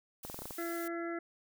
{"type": "noise", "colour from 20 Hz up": "blue", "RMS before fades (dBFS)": -47, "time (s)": [0.23, 0.88], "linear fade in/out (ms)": 5}
{"type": "clicks", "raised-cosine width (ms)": 1, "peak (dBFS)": -29, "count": 7, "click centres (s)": [0.25, 0.299, 0.344, 0.39, 0.42, 0.456, 0.508]}
{"type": "harmonic tone", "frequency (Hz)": 338.2, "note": "E4", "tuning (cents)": 44, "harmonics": [1, 2, 4, 5, 6], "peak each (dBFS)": [-37, -43, -44, -48, -48], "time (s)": [0.58, 1.19], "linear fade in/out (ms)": 5}
{"effects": []}